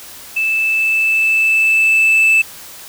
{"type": "tone with level ramp", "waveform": "sine", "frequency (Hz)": 2633, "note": "E7", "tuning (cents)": -3, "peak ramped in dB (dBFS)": [-13, -5], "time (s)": [0.36, 2.42], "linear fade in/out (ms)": 10, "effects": ["tanh soft clip ceiling -7 dBFS", "white hiss -35 dBFS RMS until 2.88 s"]}